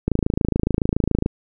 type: click train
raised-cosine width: 3 ms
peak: -5 dBFS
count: 33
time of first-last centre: 0.08-1.261 s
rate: 27.1 Hz
effects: none